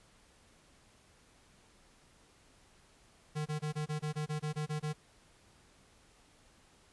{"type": "tone bursts", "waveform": "square", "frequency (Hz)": 151.9, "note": "D#3", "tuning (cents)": -41, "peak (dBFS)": -34, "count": 12, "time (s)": [3.35, 4.934], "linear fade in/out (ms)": 20, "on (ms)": 110, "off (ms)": 24, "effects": ["pink hiss -64 dBFS RMS until 6.92 s", "resampled to 24000 Hz"]}